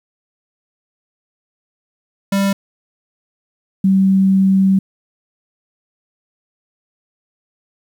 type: tone pair in turn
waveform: square / sine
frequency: 197.2 / 192.14 Hz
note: G3 / G3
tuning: +11 / -34 cents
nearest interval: unison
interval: 45 cents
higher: first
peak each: -14 / -9 dBFS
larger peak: second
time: 2.32-2.53 / 3.84-4.79 s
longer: second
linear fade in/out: 5 ms
effects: 8-bit